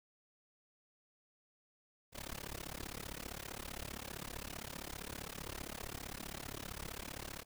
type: noise with amplitude modulation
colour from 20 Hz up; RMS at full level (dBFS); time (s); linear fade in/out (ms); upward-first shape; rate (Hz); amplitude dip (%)
pink; -42; 2.12-7.45; 50; sine; 35.3; 100
effects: none